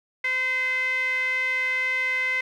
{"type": "tone with band-pass filter", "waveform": "sawtooth", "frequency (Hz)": 514, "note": "C5", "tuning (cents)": -31, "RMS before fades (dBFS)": -25, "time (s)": [0.24, 2.41], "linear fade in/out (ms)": 5, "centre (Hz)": 2100, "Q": 9, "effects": ["10-bit"]}